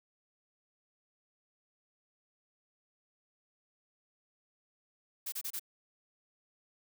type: noise bursts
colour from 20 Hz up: blue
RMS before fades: -38 dBFS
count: 4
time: 5.26-5.596 s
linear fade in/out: 10 ms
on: 63 ms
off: 28 ms
effects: none